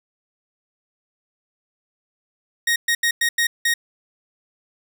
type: tone bursts at uneven times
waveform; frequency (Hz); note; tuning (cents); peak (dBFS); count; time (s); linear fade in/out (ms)
sawtooth; 1870; A#6; +5; -13; 6; 2.67-2.76 / 2.88-2.95 / 3.03-3.11 / 3.21-3.29 / 3.38-3.47 / 3.65-3.74; 5
effects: none